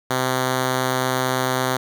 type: tone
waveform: 5% pulse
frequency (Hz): 129.1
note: C3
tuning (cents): -23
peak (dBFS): -8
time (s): 0.1-1.77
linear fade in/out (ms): 5
effects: none